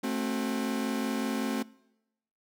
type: chord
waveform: 40% pulse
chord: F# diminished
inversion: first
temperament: equal with one note detuned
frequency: 220 / 265.3 / 370 Hz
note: A3 / C4 / F#4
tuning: 0 / +24 / 0 cents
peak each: -32 / -31 / -37 dBFS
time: 0.03-1.63 s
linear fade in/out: 10 ms
effects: noise-tail reverb RT60 0.9 s tail -23 dB re dry

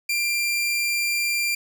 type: tone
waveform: sawtooth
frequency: 2377 Hz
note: D7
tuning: 20 cents sharp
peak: -18 dBFS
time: 0.09-1.55 s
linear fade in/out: 5 ms
effects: none

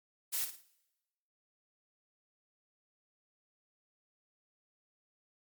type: noise with echo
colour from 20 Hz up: blue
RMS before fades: -34 dBFS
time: 0.32-0.46 s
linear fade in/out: 20 ms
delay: 55 ms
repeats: 3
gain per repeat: -9 dB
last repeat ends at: 0.625 s
effects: noise-tail reverb RT60 1.0 s tail -21 dB re dry + MP3 96 kbps

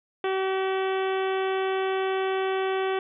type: harmonic tone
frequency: 381.6 Hz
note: G4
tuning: 47 cents flat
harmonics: 1 / 2 / 3 / 4 / 5 / 6 / 7 / 8 / 9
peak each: -25 / -31 / -35 / -37 / -39 / -41 / -42 / -43 / -44 dBFS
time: 0.24-2.99 s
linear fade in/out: 2 ms
effects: none

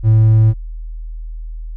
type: tone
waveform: triangle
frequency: 110 Hz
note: A2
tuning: in tune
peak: -4 dBFS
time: 0.03-0.54 s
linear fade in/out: 50 ms
effects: tanh soft clip ceiling -1 dBFS + added 40 Hz sine -24 dBFS peak until 1.76 s

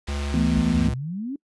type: band-pass noise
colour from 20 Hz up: white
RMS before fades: -40 dBFS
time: 0.07-0.88 s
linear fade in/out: 5 ms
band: 300 to 3600 Hz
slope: 12 dB/octave
type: tone with pitch glide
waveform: square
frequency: 71.2 to 69.78 Hz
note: C#2 to C#2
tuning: +47 to +12 cents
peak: -26 dBFS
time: 0.08-0.94 s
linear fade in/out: 5 ms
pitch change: -35 cents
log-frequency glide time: 0.53-0.72 s
type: chord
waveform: sine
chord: E suspended fourth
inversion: none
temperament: equal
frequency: 164.81 / 220 / 246.9 Hz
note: E3 / A3 / B3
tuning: 0 / 0 / 0 cents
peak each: -23 dBFS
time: 0.34-0.89 s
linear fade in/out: 2 ms
type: exponential sweep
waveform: sine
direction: up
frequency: 53.4 to 293.7 Hz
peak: -27 dBFS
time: 0.55-1.36 s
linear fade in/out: 5 ms
effects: noise-tail reverb RT60 0.1 s tail -26 dB re dry + resampled to 24000 Hz

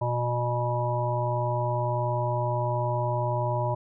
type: harmonic tone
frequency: 121.4 Hz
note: B2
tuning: 29 cents flat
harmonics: 1 / 3 / 5 / 7 / 8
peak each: -27 / -36 / -30 / -34 / -31 dBFS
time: 0.01-3.75 s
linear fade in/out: 10 ms
effects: none

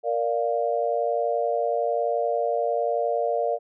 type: chord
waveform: sine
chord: Bb major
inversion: none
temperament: equal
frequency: 466.2 / 587.3 / 698.5 Hz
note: Bb4 / D5 / F5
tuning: 0 / 0 / 0 cents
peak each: -26 dBFS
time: 0.03-3.59 s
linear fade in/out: 50 ms
effects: none

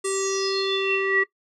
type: tone with low-pass filter sweep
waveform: square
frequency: 388.2 Hz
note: G4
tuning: 17 cents flat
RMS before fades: -24 dBFS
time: 0.04-1.24 s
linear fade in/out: 10 ms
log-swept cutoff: 8800 to 1800 Hz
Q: 9.8
effects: noise-tail reverb RT60 0.1 s tail -18 dB re dry

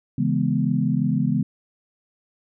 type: chord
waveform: sine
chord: C# minor seventh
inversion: none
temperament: equal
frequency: 138.59 / 164.81 / 207.7 / 246.9 Hz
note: C#3 / E3 / G#3 / B3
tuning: 0 / 0 / 0 / 0 cents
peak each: -24 dBFS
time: 0.18-1.43 s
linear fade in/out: 5 ms
effects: none

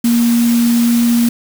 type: tone in noise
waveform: sine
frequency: 235.6 Hz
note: A#3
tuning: 19 cents sharp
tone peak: -9 dBFS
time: 0.04-1.29 s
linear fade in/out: 5 ms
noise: white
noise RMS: -24 dBFS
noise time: 0.04-1.29 s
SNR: +12 dB
effects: none

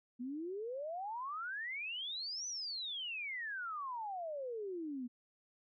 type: exponential two-way sweep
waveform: sine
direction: up then down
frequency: 236.2 to 6070 to 236.2 Hz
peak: -39 dBFS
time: 0.19-5.08 s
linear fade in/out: 20 ms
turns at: 2.47 s
effects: none

